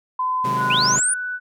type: tone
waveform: sine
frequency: 1018 Hz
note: C6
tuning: 48 cents flat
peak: -19 dBFS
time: 0.19-0.96 s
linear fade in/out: 5 ms
type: chord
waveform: sawtooth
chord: Ab dominant seventh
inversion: first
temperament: equal with one note detuned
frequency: 129.38 / 155.56 / 185 / 207.7 Hz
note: C3 / Eb3 / Gb3 / Ab3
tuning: -19 / 0 / 0 / 0 cents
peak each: -25 / -30 / -29 / -29 dBFS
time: 0.44-1 s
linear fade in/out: 10 ms
type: tone with pitch glide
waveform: sine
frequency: 1467 to 1488.3 Hz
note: F#6 to F#6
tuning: -15 to +10 cents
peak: -24 dBFS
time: 0.57-1.4 s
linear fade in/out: 50 ms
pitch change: +25 cents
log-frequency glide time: 0.81-1.08 s
type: linear sweep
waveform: sine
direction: up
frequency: 2349 to 9740 Hz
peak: -17 dBFS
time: 0.7-1.14 s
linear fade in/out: 5 ms
effects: none